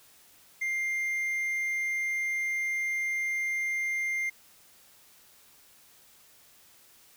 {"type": "tone", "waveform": "triangle", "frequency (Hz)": 2100, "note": "C7", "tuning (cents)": 6, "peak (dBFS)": -26, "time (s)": [0.61, 4.3], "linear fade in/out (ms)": 10, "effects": ["white hiss -58 dBFS RMS until 7.16 s"]}